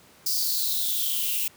violet noise with high-pass filter sweep, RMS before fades -26 dBFS, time 0.26-1.48 s, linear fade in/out 5 ms, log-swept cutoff 5000 to 2600 Hz, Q 8, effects pink hiss -54 dBFS RMS until 1.56 s + high-pass 100 Hz 12 dB/octave

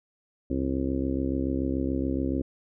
harmonic tone, 67 Hz, C2, 42 cents sharp, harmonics 1 / 2 / 3 / 4 / 5 / 6 / 7 / 8, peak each -32 / -36 / -37 / -28 / -32 / -39 / -40 / -39 dBFS, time 0.5-2.42 s, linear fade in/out 5 ms, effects none

